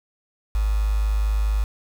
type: tone with quantisation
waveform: sine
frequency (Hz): 52.3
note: G#1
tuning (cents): +13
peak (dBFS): -18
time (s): 0.55-1.64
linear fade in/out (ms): 0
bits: 6
effects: none